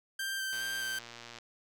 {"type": "tone with vibrato", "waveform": "sawtooth", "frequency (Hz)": 1568, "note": "G6", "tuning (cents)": 0, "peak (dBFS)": -30, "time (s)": [0.19, 0.99], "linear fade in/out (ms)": 5, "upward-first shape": "square", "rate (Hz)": 2.4, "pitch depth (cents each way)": 11}
{"type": "click train", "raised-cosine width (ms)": 0.2, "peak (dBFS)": -29, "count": 102, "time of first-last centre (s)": [0.53, 1.386], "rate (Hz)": 118}
{"effects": []}